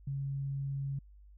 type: tone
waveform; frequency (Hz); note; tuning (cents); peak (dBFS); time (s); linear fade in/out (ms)
sine; 138; C#3; -7; -33; 0.07-0.99; 5
effects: added 50 Hz sine -53 dBFS peak until 1.37 s